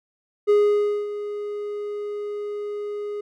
triangle tone with ADSR envelope, 414 Hz, G#4, 5 cents flat, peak -11 dBFS, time 0.47-3.21 s, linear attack 27 ms, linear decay 570 ms, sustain -14 dB, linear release 7 ms, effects none

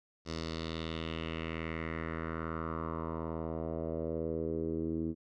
10% pulse tone with low-pass filter sweep, 81.2 Hz, E2, 26 cents flat, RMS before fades -37 dBFS, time 0.25-5.15 s, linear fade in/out 50 ms, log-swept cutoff 5200 to 300 Hz, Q 3.1, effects none

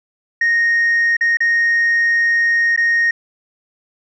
sine tone with dropouts, 1860 Hz, A#6, 4 cents flat, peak -10 dBFS, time 0.41-3.11 s, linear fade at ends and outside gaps 5 ms, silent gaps 1.168-1.209 / 1.371-1.404 / 2.763-2.775 s, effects tanh soft clip ceiling -10 dBFS

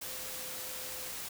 sine tone in noise, 514 Hz, C5, 31 cents flat, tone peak -52 dBFS, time 0.04-1.12 s, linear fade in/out 10 ms, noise white, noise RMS -41 dBFS, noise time 0.01-1.29 s, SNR -14 dB, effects none

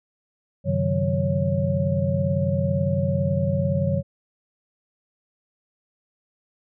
sine tone cluster, 96 / 136.5 / 154.4 / 186.2 / 554 Hz, G2 / C#3 / D#3 / F#3 / C#5, -36 / -26 / -13 / +11 / -1 cents, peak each -26 dBFS, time 0.64-4.03 s, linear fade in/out 50 ms, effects none

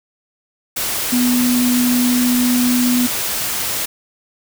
sine tone in noise, 246.9 Hz, B3, in tune, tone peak -13 dBFS, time 1.12-3.07 s, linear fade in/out 10 ms, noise white, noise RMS -21 dBFS, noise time 0.76-3.86 s, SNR +5 dB, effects none

